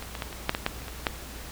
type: clicks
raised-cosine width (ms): 0.3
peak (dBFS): -21 / -19 / -14 / -22 / -6 / -11 / -8 / -27 / -21 / -7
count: 10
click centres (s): 0.025 / 0.152 / 0.222 / 0.328 / 0.494 / 0.549 / 0.664 / 0.82 / 0.882 / 1.068
effects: added 60 Hz sine -42 dBFS peak until 1.51 s + pink hiss -42 dBFS RMS until 1.51 s